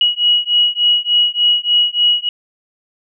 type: beating tone pair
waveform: sine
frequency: 2908 / 2911.4 Hz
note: F#7 / F#7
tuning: -31 / -29 cents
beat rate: 3.4 Hz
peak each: -14 dBFS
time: 0.01-2.29 s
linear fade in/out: 2 ms
effects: none